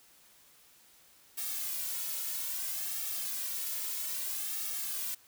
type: noise with flanger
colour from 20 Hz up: blue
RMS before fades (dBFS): -36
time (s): 1.37-5.15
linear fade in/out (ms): 10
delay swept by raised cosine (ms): 2 to 2.57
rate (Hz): 0.61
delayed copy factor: -0.8
effects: white hiss -61 dBFS RMS until 5.27 s